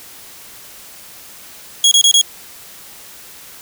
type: tone bursts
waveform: 25% pulse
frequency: 3315 Hz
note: G#7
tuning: 4 cents flat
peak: -4 dBFS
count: 4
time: 1.84-2.214 s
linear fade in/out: 2 ms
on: 74 ms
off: 26 ms
effects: white hiss -38 dBFS RMS until 3.61 s